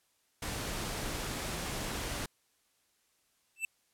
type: noise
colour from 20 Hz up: pink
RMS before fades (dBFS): -37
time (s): 0.42-2.26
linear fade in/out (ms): 5
type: tone with exponential growth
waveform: square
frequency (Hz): 2655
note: E7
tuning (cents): +12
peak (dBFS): -28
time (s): 3.56-3.65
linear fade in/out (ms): 2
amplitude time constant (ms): 19
effects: white hiss -73 dBFS RMS until 3.93 s + low-pass 12000 Hz 12 dB/octave